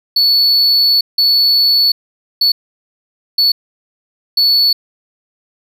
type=tone bursts at uneven times; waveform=triangle; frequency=4435 Hz; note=C#8; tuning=in tune; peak=-7 dBFS; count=5; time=0.16-1.01 / 1.18-1.92 / 2.41-2.52 / 3.38-3.52 / 4.37-4.73 s; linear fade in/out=5 ms; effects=none